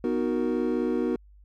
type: chord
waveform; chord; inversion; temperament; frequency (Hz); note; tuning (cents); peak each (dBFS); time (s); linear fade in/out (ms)
triangle; B major seventh; none; equal; 246.9 / 311.1 / 370 / 466.2; B3 / D#4 / F#4 / A#4; 0 / 0 / 0 / 0; -26 / -28 / -27 / -29; 0.04-1.16; 2
effects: added 50 Hz sine -50 dBFS peak until 1.44 s